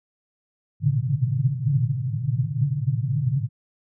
white band-pass noise, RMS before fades -23 dBFS, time 0.8-3.49 s, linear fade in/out 50 ms, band 110 to 150 Hz, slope 96 dB/octave, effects none

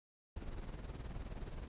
brown noise with tremolo, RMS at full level -42 dBFS, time 0.36-1.68 s, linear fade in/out 5 ms, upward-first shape triangle, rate 19 Hz, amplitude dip 70%, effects resampled to 8000 Hz

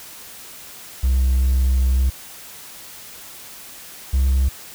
triangle tone pair in turn, 64.4 / 66.06 Hz, C2 / C2, -27 / +17 cents, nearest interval unison, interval 44 cents, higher second, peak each -11 dBFS, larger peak neither, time 1.03-2.1 / 4.13-4.49 s, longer first, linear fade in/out 10 ms, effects tanh soft clip ceiling -9 dBFS + white hiss -39 dBFS RMS until 4.74 s

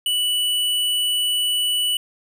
square tone, 2960 Hz, F#7, in tune, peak -19 dBFS, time 0.06-1.97 s, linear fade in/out 2 ms, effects none

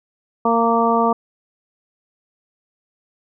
harmonic tone with a mistuned harmonic, 230.5 Hz, A#3, 19 cents flat, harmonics 1 / 2 / 3 / 4 / 5, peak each -20 / -20 / -20 / -20 / -20 dBFS, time 0.45-1.13 s, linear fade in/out 5 ms, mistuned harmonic 5, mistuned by +17 cents, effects none

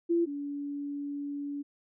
sine tone pair in turn, 340 / 285.9 Hz, F4 / D4, -46 / -46 cents, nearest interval minor third, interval 300 cents, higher first, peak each -23 / -33 dBFS, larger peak first, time 0.09-0.26 / 0.26-1.63 s, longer second, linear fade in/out 20 ms, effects none

